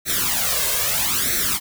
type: noise with flanger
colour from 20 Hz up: white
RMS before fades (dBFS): -21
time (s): 0.05-1.6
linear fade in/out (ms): 50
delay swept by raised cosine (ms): 0.5 to 1.9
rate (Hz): 0.78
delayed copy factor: +0.85
effects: none